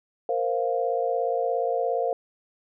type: chord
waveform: sine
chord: Bb suspended second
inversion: none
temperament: equal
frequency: 466.2 / 523.3 / 698.5 Hz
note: Bb4 / C5 / F5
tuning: 0 / 0 / 0 cents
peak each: -27 dBFS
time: 0.29-2.13 s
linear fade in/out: 2 ms
effects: none